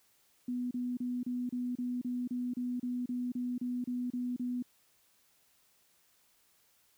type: tone bursts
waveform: sine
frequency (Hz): 246.9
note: B3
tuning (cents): 0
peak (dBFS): -32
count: 16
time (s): 0.48-4.625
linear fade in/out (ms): 5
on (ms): 230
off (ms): 31
effects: white hiss -69 dBFS RMS until 6.97 s